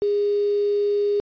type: tone with quantisation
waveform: sine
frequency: 409.8 Hz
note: G#4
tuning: 23 cents flat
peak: -18 dBFS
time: 0.02-1.2 s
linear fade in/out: 0 ms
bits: 6
effects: resampled to 11025 Hz

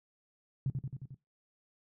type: tone with echo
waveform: sine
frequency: 134.1 Hz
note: C3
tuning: 43 cents sharp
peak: -28 dBFS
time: 0.66-0.7 s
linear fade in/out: 2 ms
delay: 89 ms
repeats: 5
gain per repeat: -3 dB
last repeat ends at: 1.145 s
effects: noise-tail reverb RT60 0.2 s tail -19 dB re dry

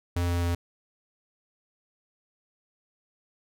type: tone with pitch steps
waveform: square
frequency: 87.31 / 86.76 / 86.21 Hz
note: F2 / F2 / F2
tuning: 0 / -11 / -22 cents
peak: -25 dBFS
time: 0.16-0.55 s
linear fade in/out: 5 ms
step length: 130 ms
effects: none

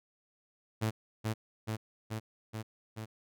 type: tone with echo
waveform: sawtooth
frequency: 110 Hz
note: A2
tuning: in tune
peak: -25 dBFS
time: 0.81-0.91 s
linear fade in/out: 20 ms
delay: 430 ms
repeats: 5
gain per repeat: -2 dB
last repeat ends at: 3.06 s
effects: none

